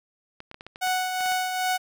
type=clicks; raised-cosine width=0.3 ms; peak=-24 dBFS; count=10; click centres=0.404 / 0.514 / 0.544 / 0.609 / 0.666 / 0.759 / 0.872 / 1.207 / 1.26 / 1.32 s
type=tone with tremolo; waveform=sawtooth; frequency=740 Hz; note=F#5; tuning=in tune; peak=-18 dBFS; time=0.81-1.78 s; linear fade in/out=20 ms; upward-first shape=triangle; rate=2.5 Hz; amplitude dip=50%
effects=none